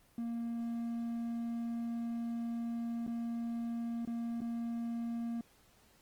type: tone with dropouts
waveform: triangle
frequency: 233.1 Hz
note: A#3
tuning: in tune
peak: -33 dBFS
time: 0.18-5.41 s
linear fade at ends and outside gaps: 2 ms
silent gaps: 3.066-3.076 / 4.051-4.074 / 4.406-4.416 s
effects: pink hiss -66 dBFS RMS until 6.01 s + Opus 24 kbps